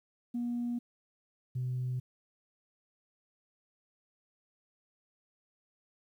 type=tone pair in turn; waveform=sine; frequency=240 / 126.48 Hz; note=B3 / B2; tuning=-49 / +42 cents; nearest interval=major seventh; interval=1109 cents; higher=first; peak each=-30 / -30 dBFS; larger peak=neither; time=0.34-0.79 / 1.55-2 s; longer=neither; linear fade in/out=10 ms; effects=tanh soft clip ceiling -28 dBFS + 11-bit